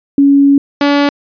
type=tone pair in turn; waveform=sine / sawtooth; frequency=280 / 286 Hz; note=C#4 / D4; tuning=+18 / -46 cents; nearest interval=unison; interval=36 cents; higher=second; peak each=-4 dBFS; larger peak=neither; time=0.18-0.58 / 0.81-1.09 s; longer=first; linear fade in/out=2 ms; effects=resampled to 11025 Hz